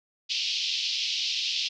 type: band-pass noise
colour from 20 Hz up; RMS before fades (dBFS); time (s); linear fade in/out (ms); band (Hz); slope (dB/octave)
pink; -29; 0.29-1.69; 20; 2700 to 5400; 48
effects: none